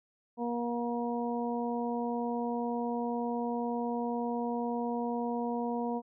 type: harmonic tone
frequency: 238 Hz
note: A#3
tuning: 36 cents sharp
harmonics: 1 / 2 / 3 / 4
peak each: -33 / -36 / -38 / -39 dBFS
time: 0.37-6.02 s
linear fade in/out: 50 ms
effects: none